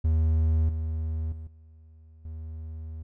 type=tone with level steps; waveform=triangle; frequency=79.4 Hz; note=D#2; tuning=36 cents sharp; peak=-18 / -25 / -34 / -47 / -33 dBFS; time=0.04-3.03 s; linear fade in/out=10 ms; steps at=0.69 / 1.32 / 1.47 / 2.25 s; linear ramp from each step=2 ms; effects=none